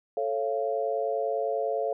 sine chord, A augmented, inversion none, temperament just, 440 / 550 / 687.5 Hz, A4 / C#5 / E#5, 0 / -14 / -27 cents, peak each -30 dBFS, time 0.17-1.93 s, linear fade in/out 2 ms, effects none

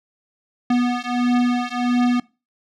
square beating tone pair, 244.2 / 245.7 Hz, B3 / B3, -19 / -9 cents, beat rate 1.5 Hz, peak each -21 dBFS, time 0.7-2.2 s, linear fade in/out 5 ms, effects noise-tail reverb RT60 0.3 s tail -22 dB re dry + low-pass 4000 Hz 12 dB/octave

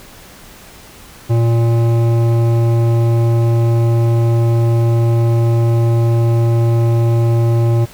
sine tone with hard clipping, 116.2 Hz, A#2, 5 cents flat, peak -12 dBFS, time 1.29-7.86 s, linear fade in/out 20 ms, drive 13 dB, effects pink hiss -39 dBFS RMS until 7.93 s

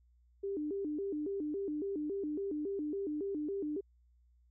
sine tone with vibrato, 344.6 Hz, F4, 23 cents flat, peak -34 dBFS, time 0.43-3.81 s, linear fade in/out 10 ms, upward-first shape square, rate 3.6 Hz, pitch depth 240 cents each way, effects added 60 Hz sine -64 dBFS peak until 4.5 s

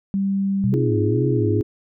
sine tone, 196 Hz, G3, in tune, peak -18 dBFS, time 0.14-0.74 s, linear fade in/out 0 ms
sine tone with vibrato, 116.54 Hz, A#2, in tune, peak -19 dBFS, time 0.64-1.61 s, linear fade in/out 0 ms, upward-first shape sine, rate 2 Hz, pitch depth 210 cents each way
sine chord, F minor seventh, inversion second, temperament equal with one note detuned, 261.6 / 311.1 / 345.4 / 415.3 Hz, C4 / Eb4 / F4 / Ab4, 0 / 0 / -19 / 0 cents, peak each -27 / -25 / -24 / -23 dBFS, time 0.72-1.63 s, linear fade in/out 20 ms
effects none

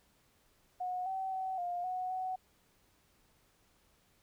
sine tone with pitch steps, 729 / 764 / 757 / 706 / 737 / 746 Hz, F#5 / G5 / F#5 / F5 / F#5 / F#5, -26 / -45 / +39 / +19 / -7 / +14 cents, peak -34 dBFS, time 0.8-2.36 s, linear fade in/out 10 ms, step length 260 ms, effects pink hiss -70 dBFS RMS until 4.22 s

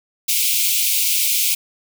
white high-pass noise, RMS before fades -18 dBFS, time 0.28-1.55 s, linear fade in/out 10 ms, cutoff 2200 Hz, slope 96 dB/octave, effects none

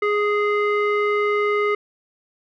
square tone with low-pass filter, 415.3 Hz, G#4, in tune, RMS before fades -20 dBFS, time 0.02-1.75 s, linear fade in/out 5 ms, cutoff 1800 Hz, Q 4.6, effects none

